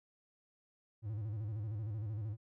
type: tone with vibrato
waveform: triangle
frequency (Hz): 106.8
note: G#2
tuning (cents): +49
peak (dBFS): -35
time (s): 1.02-2.37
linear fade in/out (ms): 50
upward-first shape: square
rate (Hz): 13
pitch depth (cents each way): 89
effects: none